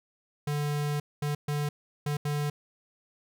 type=tone bursts at uneven times; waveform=square; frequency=146.83 Hz; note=D3; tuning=in tune; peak=-28 dBFS; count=5; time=0.47-1 / 1.22-1.35 / 1.48-1.69 / 2.06-2.17 / 2.25-2.5 s; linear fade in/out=5 ms; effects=none